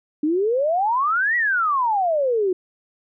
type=exponential two-way sweep; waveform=sine; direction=up then down; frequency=290.7 to 1964 to 354.9 Hz; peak=-17 dBFS; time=0.23-2.53 s; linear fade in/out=5 ms; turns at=1.36 s; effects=none